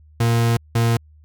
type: tone pair in turn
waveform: 40% pulse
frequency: 116.54 / 116.1 Hz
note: A#2 / A#2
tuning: 0 / -7 cents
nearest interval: unison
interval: 7 cents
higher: first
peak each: -14 / -14 dBFS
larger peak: neither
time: 0.2-0.57 / 0.75-0.97 s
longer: first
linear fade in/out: 5 ms
effects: added 76 Hz sine -46 dBFS peak until 1.24 s